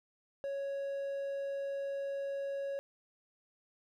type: tone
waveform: triangle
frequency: 554.4 Hz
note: C#5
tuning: in tune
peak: -33 dBFS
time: 0.44-2.79 s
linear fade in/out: 0 ms
effects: none